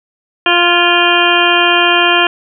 harmonic tone with a mistuned harmonic, 349.2 Hz, F4, in tune, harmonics 1 / 2 / 3 / 4 / 5 / 7 / 8 / 9, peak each -16 / -16 / -16 / -16 / -16 / -16 / -16 / -16 dBFS, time 0.46-2.27 s, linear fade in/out 2 ms, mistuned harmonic 5, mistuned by -19 cents, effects none

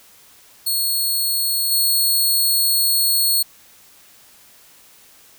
10% pulse tone with level steps, 4334 Hz, C#8, 40 cents flat, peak -11 / -8 dBFS, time 0.66-3.43 s, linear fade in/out 10 ms, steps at 1.71 s, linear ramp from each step 10 ms, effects white hiss -49 dBFS RMS until 5.38 s

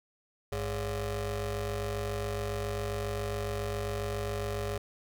25% pulse ring-modulated tone, 155.56 Hz, D#3, in tune, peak -25 dBFS, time 0.52-4.78 s, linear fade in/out 5 ms, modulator 257 Hz, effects none

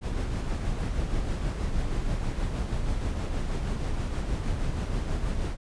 brown noise with tremolo, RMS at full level -27 dBFS, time 0.01-5.57 s, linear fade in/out 50 ms, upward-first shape sine, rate 6.3 Hz, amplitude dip 35%, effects resampled to 22050 Hz

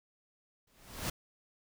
pink noise with exponential growth, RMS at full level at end -33 dBFS, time 0.67-1.1 s, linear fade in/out 5 ms, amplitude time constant 93 ms, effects none

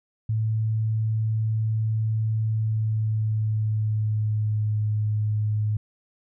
sine tone with pitch glide, 110 to 106.5 Hz, A2 to G#2, 0 to +44 cents, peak -21 dBFS, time 0.29-5.77 s, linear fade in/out 5 ms, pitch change -56 cents, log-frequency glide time 2.44-4.81 s, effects none

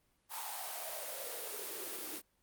white noise with high-pass filter sweep, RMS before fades -42 dBFS, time 0.29-2.22 s, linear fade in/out 50 ms, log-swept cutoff 900 to 300 Hz, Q 5.2, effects pink hiss -75 dBFS RMS until 2.42 s + Opus 32 kbps

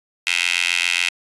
15% pulse tone with high-pass filter, 87.31 Hz, F2, in tune, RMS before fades -20 dBFS, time 0.27-1.09 s, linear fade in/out 0 ms, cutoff 2500 Hz, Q 3.9, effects resampled to 24000 Hz

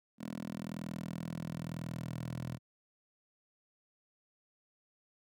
10% pulse tone with high-pass filter sweep, 41 Hz, E1, 9 cents flat, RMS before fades -41 dBFS, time 0.18-2.59 s, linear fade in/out 50 ms, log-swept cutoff 220 to 120 Hz, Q 2.6, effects none

